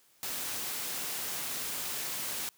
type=noise; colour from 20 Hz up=white; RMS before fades=-36 dBFS; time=0.23-2.49 s; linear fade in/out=0 ms; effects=white hiss -65 dBFS RMS until 2.57 s + high-pass 100 Hz 12 dB/octave